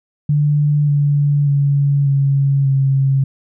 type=tone with pitch steps; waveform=sine; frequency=147.3 / 144.35 / 141.46 / 138.63 / 135.86 Hz; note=D3 / D3 / C#3 / C#3 / C#3; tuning=+6 / -30 / +35 / 0 / -34 cents; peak=-11 dBFS; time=0.29-3.24 s; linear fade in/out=5 ms; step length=590 ms; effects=none